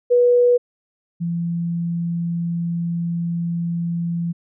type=tone pair in turn; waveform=sine; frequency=487.6 / 170.02 Hz; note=B4 / F3; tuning=-22 / -46 cents; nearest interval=octave + tritone; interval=1824 cents; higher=first; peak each=-11 / -20 dBFS; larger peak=first; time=0.1-0.58 / 1.2-4.33 s; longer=second; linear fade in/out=20 ms; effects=none